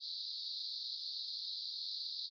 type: band-pass noise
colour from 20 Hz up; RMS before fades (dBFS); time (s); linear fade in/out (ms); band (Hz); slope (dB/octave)
white; -43; 0-2.3; 50; 3800 to 4800; 96
effects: none